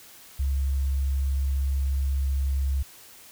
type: tone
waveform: sine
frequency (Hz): 68.1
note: C#2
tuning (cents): -30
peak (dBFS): -22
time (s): 0.39-2.83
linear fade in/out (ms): 10
effects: white hiss -49 dBFS RMS until 3.31 s